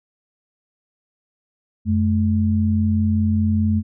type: tone pair together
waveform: sine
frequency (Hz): 90.61 / 215.5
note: F#2 / A3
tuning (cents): -36 / -36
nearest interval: octave + minor third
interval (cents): 1500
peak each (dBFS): -18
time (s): 1.85-3.83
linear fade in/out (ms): 50
effects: none